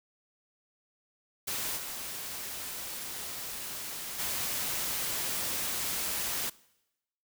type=noise with level steps; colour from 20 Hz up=white; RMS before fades=-34 / -39 / -33 dBFS; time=1.47-6.5 s; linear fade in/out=10 ms; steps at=1.76 / 4.18 s; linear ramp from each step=20 ms; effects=noise-tail reverb RT60 0.9 s tail -22 dB re dry